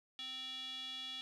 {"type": "tone with band-pass filter", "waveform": "square", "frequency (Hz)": 260, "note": "C4", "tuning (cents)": -11, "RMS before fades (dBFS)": -45, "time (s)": [0.19, 1.21], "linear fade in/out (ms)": 0, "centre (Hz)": 3400, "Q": 7.9, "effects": []}